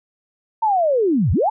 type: linear two-way sweep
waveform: sine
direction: down then up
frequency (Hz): 916 to 69 to 916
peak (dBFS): -14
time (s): 0.62-1.5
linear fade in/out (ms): 10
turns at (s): 1.32
effects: none

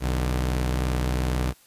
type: tone pair together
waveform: sawtooth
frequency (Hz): 62.69 / 149.1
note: B1 / D3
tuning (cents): +27 / +27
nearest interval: octave + minor third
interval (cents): 1500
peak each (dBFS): -19 / -28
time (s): 0-1.54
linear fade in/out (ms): 50
effects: white hiss -56 dBFS RMS until 1.66 s + resampled to 32000 Hz

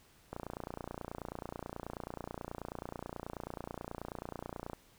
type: click train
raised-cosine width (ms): 1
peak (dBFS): -26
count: 130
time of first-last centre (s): 0.33-4.733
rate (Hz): 29.3
effects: pink hiss -64 dBFS RMS until 4.98 s

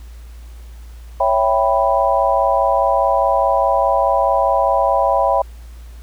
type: chord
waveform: sine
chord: C# half-diminished seventh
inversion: none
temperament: equal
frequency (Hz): 554.4 / 659.3 / 784 / 987.8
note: C#5 / E5 / G5 / B5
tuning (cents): 0 / 0 / 0 / 0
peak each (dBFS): -18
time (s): 1.2-5.42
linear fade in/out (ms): 5
effects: added 58 Hz sine -33 dBFS peak until 6.02 s + pink hiss -50 dBFS RMS until 6.02 s

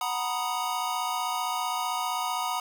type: chord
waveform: square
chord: B major seventh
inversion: second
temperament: equal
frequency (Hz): 740 / 932.3 / 987.8 / 1244.5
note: F#5 / A#5 / B5 / D#6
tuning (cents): 0 / 0 / 0 / 0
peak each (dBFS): -34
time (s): 0.01-2.6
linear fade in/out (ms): 2
effects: none

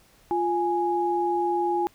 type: tone pair together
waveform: sine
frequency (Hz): 349.2 / 831.2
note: F4 / G#5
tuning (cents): 0 / +1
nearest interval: octave + minor third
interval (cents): 1501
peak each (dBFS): -25 / -24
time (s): 0.31-1.87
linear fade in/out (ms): 0
effects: pink hiss -58 dBFS RMS until 1.94 s

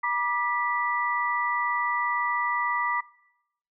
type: tone cluster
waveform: sine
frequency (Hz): 962 / 1184 / 1967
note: B5 / D6 / B6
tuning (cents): -46 / +14 / -7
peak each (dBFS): -28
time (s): 0.03-3.01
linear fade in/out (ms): 10
effects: noise-tail reverb RT60 0.8 s tail -20 dB re dry

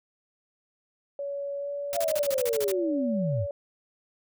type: tone with pitch glide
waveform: sine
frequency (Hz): 564 to 570.9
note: C#5 to D5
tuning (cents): +30 to -49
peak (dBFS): -30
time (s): 1.19-3.51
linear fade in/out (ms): 2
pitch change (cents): +21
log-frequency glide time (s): 1.58-1.7
type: noise bursts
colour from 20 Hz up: white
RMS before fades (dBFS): -34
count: 11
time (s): 1.93-2.717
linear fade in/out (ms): 0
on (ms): 37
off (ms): 38
type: linear sweep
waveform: sine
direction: down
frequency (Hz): 700 to 81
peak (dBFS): -25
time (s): 1.93-3.47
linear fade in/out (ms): 50
effects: none

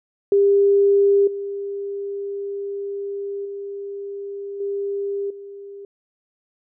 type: tone with level steps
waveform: sine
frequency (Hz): 400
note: G4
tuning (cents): +35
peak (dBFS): -12 / -25 / -28 / -22 / -34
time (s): 0.32-5.85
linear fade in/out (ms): 2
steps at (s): 1.27 / 3.45 / 4.6 / 5.3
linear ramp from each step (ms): 5
effects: none

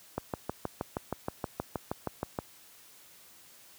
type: click train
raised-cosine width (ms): 1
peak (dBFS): -17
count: 15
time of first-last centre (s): 0.18-2.388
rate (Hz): 6.34
effects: white hiss -56 dBFS RMS until 3.78 s + high-pass 60 Hz 12 dB/octave

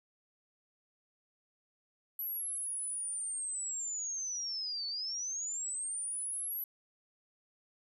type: linear two-way sweep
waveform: sine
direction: down then up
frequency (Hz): 11840 to 4427 to 11840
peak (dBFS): -35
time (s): 2.19-6.64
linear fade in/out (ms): 2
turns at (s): 4.87
effects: none

